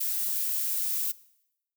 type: noise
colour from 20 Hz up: violet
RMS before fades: -29 dBFS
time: 0-1.12 s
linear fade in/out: 10 ms
effects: noise-tail reverb RT60 0.8 s tail -20 dB re dry